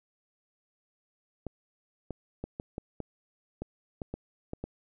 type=clicks; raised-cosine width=2 ms; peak=-22 dBFS; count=11; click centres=1.467 / 2.107 / 2.44 / 2.599 / 2.781 / 3.003 / 3.62 / 4.018 / 4.14 / 4.534 / 4.64 s; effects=none